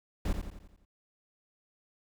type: noise with echo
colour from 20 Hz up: brown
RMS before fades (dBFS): -29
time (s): 0.25-0.33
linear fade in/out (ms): 5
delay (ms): 87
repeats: 6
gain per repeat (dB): -6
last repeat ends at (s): 0.852
effects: none